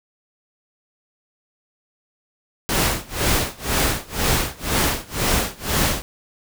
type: noise with tremolo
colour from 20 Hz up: pink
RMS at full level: -18 dBFS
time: 2.69-6.02 s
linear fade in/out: 0 ms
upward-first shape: sine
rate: 2 Hz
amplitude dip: 95%
effects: none